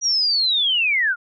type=linear sweep; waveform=sine; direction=down; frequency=5810 to 1365 Hz; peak=-16 dBFS; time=0.01-1.16 s; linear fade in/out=50 ms; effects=none